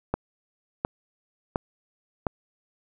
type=click train; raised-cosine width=1 ms; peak=-10 dBFS; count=4; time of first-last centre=0.14-2.268 s; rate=1.41 Hz; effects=none